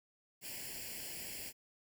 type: noise with comb filter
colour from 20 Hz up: white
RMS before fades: -45 dBFS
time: 0.41-1.53 s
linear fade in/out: 50 ms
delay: 0.4 ms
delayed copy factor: +0.85
effects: none